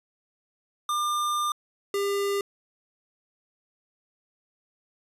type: tone pair in turn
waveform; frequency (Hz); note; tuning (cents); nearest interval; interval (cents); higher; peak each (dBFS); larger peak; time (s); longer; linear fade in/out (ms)
square; 1200 / 400.5; D6 / G4; +37 / +37; octave + perfect fifth; 1900; first; -25; neither; 0.89-1.52 / 1.94-2.41; first; 2
effects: resampled to 32000 Hz